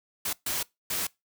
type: noise bursts at uneven times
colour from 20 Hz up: white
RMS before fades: -30 dBFS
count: 3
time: 0.25-0.33 / 0.46-0.63 / 0.9-1.07 s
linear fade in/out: 5 ms
effects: noise-tail reverb RT60 0.2 s tail -23 dB re dry